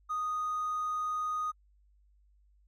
triangle tone with hard clipping, 1241 Hz, D#6, 5 cents flat, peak -31 dBFS, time 0.09-1.52 s, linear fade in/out 20 ms, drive 4 dB, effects added 50 Hz sine -62 dBFS peak until 2.67 s + AAC 64 kbps

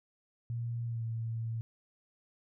sine tone with pitch glide, 117.6 to 113.86 Hz, A#2 to A#2, +16 to -40 cents, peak -33 dBFS, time 0.5-1.61 s, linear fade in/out 0 ms, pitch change -56 cents, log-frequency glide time 0.85-1.04 s, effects none

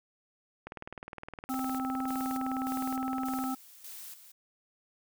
click train, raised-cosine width 0.5 ms, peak -26 dBFS, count 55, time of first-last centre 0.67-3.439 s, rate 19.5 Hz
harmonic tone, 261.6 Hz, C4, in tune, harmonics 1 / 3 / 5, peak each -32 / -37 / -39 dBFS, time 1.49-3.55 s, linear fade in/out 10 ms
blue noise with tremolo, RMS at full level -45 dBFS, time 1.49-4.32 s, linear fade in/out 5 ms, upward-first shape square, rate 1.7 Hz, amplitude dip 65%
effects none

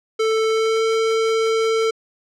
square tone with pitch glide, 442.1 to 447.2 Hz, A4 to A4, +8 to +28 cents, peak -17 dBFS, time 0.19-1.91 s, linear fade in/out 10 ms, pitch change +20 cents, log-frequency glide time 0.48-0.84 s, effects low-pass 6000 Hz 12 dB/octave

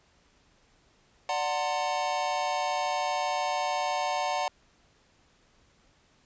square chord, D dominant seventh, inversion none, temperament equal with one note detuned, 587.3 / 740 / 900 / 1046.5 Hz, D5 / F#5 / A5 / C6, 0 / 0 / +39 / 0 cents, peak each -35 / -31 / -33 / -37 dBFS, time 1.29-4.48 s, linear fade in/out 2 ms, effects pink hiss -64 dBFS RMS until 6.25 s + resampled to 16000 Hz

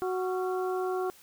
harmonic tone with a mistuned harmonic, 370 Hz, F#4, in tune, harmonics 1 / 2 / 3 / 4, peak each -29 / -35 / -39 / -41 dBFS, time 0.02-1.1 s, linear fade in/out 0 ms, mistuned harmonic 4, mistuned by -130 cents, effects white hiss -56 dBFS RMS until 1.22 s

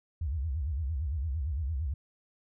sine tone with vibrato, 73.1 Hz, D2, 7 cents flat, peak -29 dBFS, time 0.21-1.94 s, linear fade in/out 5 ms, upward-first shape sine, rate 8.8 Hz, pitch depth 260 cents each way, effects none

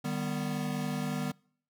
square chord, Eb augmented, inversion none, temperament equal with one note detuned, 152.36 / 196 / 246.9 Hz, Eb3 / G3 / B3, -36 / 0 / 0 cents, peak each -36 / -37 / -36 dBFS, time 0.04-1.32 s, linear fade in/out 10 ms, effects noise-tail reverb RT60 0.6 s tail -26 dB re dry

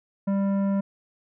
triangle tone with tanh clipping, 197.3 Hz, G3, 11 cents sharp, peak -23 dBFS, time 0.27-0.81 s, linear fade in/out 10 ms, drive 16 dB, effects none

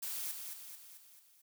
blue noise with echo, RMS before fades -40 dBFS, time 0.02-0.32 s, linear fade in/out 10 ms, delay 220 ms, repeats 5, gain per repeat -5 dB, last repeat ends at 1.42 s, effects none

